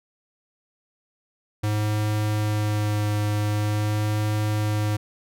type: tone with vibrato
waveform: square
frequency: 105.5 Hz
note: G#2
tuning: 28 cents sharp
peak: -22 dBFS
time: 1.63-4.97 s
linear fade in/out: 10 ms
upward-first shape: sine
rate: 0.46 Hz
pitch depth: 13 cents each way
effects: none